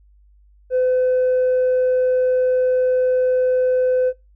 triangle tone with tanh clipping, 508 Hz, B4, 49 cents sharp, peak -15 dBFS, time 0.7-4.13 s, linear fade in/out 50 ms, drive 6 dB, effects noise-tail reverb RT60 0.2 s tail -18 dB re dry + added 50 Hz sine -49 dBFS peak until 4.35 s

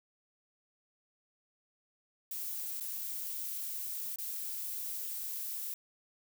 violet noise with dropouts, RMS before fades -39 dBFS, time 2.31-5.74 s, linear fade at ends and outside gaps 2 ms, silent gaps 2.8-2.807 / 4.159-4.185 s, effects none

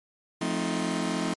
sawtooth chord, F dominant seventh, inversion none, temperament just, 174.61 / 218.3 / 261.9 / 314.3 Hz, F3 / A3 / C4 / Eb4, 0 / -13 / +2 / +18 cents, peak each -28 dBFS, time 0.41-1.34 s, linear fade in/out 5 ms, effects MP3 48 kbps

